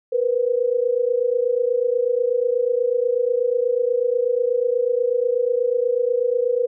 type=tone pair together; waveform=sine; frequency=473.6 / 501.8 Hz; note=A#4 / B4; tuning=+27 / +28 cents; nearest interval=minor second; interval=101 cents; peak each=-20 dBFS; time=0.12-6.67 s; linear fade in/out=10 ms; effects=none